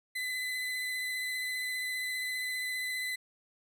35% pulse tone with vibrato, 2014 Hz, B6, 33 cents sharp, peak -31 dBFS, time 0.15-3.16 s, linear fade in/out 10 ms, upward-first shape triangle, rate 15 Hz, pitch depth 18 cents each way, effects none

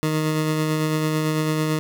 20% pulse tone with tremolo, 155.56 Hz, D#3, in tune, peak -14 dBFS, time 0.03-1.79 s, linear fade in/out 0 ms, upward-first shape sine, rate 9 Hz, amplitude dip 25%, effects none

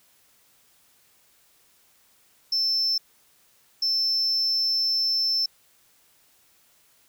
triangle tone bursts at uneven times, 5320 Hz, E8, 15 cents sharp, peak -19 dBFS, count 2, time 2.52-2.98 / 3.82-5.46 s, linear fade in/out 5 ms, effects tanh soft clip ceiling -16 dBFS + white hiss -61 dBFS RMS until 7.08 s

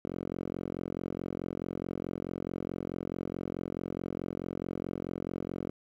5% pulse tone with band-pass filter, 44.65 Hz, F1, 39 cents sharp, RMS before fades -37 dBFS, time 0.05-5.71 s, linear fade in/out 0 ms, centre 270 Hz, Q 0.81, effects 11-bit

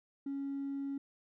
sine tone with hard clipping, 277.2 Hz, C#4, in tune, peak -36 dBFS, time 0.26-0.98 s, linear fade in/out 5 ms, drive 1 dB, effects none

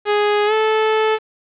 sawtooth tone with pitch glide, 415.3 to 436.2 Hz, G#4 to A4, 0 to -15 cents, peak -10 dBFS, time 0.05-1.19 s, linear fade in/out 50 ms, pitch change +85 cents, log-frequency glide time 0.46-0.53 s, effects resampled to 8000 Hz + 7-bit

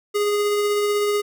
square tone with tremolo, 413.1 Hz, G#4, 9 cents flat, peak -18 dBFS, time 0.14-1.22 s, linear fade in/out 20 ms, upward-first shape triangle, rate 16 Hz, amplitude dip 25%, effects none

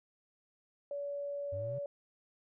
sine tone, 570 Hz, C#5, 48 cents sharp, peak -36 dBFS, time 0.91-1.86 s, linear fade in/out 2 ms
triangle exponential sweep, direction up, 91 to 138.59 Hz, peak -38 dBFS, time 1.52-1.79 s, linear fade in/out 10 ms
effects none

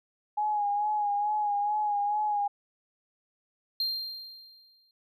sine tone with vibrato, 830.6 Hz, G#5, in tune, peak -25 dBFS, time 0.37-2.48 s, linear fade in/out 10 ms, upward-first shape sine, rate 2.3 Hz, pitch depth 38 cents each way
triangle tone with exponential decay, 4186 Hz, C8, in tune, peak -24 dBFS, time 3.8-4.91 s, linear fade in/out 2 ms, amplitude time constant 240 ms
effects none

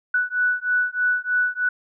sine beating tone pair, 1480 / 1483.2 Hz, F#6 / F#6, 0 / +4 cents, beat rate 3.2 Hz, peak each -22 dBFS, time 0.14-1.69 s, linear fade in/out 5 ms, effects none

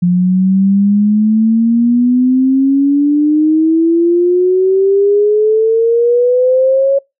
sine exponential sweep, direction up, 175.4 to 554.4 Hz, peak -7 dBFS, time 0.02-6.99 s, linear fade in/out 10 ms, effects noise-tail reverb RT60 0.2 s tail -25 dB re dry

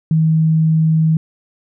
sine tone, 159.3 Hz, D#3, 41 cents sharp, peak -10 dBFS, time 0.11-1.17 s, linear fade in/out 2 ms, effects none

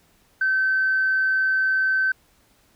sine tone, 1539 Hz, G6, 32 cents flat, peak -17 dBFS, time 0.41-2.12 s, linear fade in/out 5 ms, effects tanh soft clip ceiling -13 dBFS + pink hiss -60 dBFS RMS until 2.75 s

